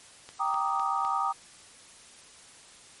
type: click train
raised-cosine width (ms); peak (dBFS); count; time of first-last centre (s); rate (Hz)
0.2; -26; 4; 0.29-1.049; 3.95
type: chord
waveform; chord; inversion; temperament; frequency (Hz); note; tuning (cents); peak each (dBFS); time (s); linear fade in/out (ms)
sine; Eb major seventh; first; equal; 784 / 932.3 / 1174.7 / 1244.5; G5 / Bb5 / D6 / Eb6; 0 / 0 / 0 / 0; -31 / -32 / -33 / -29; 0.39-1.33; 20
effects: white hiss -52 dBFS RMS until 3 s + MP3 48 kbps